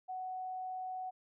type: tone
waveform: sine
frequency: 744 Hz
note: F#5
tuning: 9 cents sharp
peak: -38 dBFS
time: 0.08-1.11 s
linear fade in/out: 20 ms
effects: none